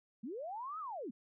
sine linear two-way sweep, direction up then down, 196 to 1318.5 to 196 Hz, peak -40 dBFS, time 0.23-1.11 s, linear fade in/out 10 ms, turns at 0.79 s, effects none

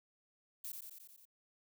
violet noise with echo, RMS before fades -44 dBFS, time 0.64-0.72 s, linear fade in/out 5 ms, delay 89 ms, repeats 6, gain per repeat -3 dB, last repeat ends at 1.254 s, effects none

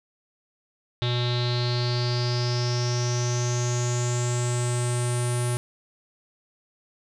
square tone with low-pass filter sweep, 121.8 Hz, B2, 24 cents flat, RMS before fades -25 dBFS, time 1.02-5.57 s, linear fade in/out 0 ms, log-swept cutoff 3700 to 9900 Hz, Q 8.6, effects none

